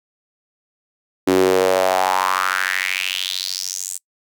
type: tone with high-pass filter sweep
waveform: sawtooth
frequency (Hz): 93.3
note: F#2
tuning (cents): +15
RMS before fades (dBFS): -19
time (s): 1.27-3.98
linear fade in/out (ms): 10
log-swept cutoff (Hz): 310 to 8100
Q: 4.4
effects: noise-tail reverb RT60 0.1 s tail -24 dB re dry